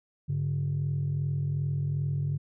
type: tone pair together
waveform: sine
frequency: 100.3 / 142.91 Hz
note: G2 / D3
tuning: +40 / -47 cents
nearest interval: tritone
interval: 613 cents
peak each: -31 / -26 dBFS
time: 0.28-2.38 s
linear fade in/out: 20 ms
effects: tanh soft clip ceiling -22 dBFS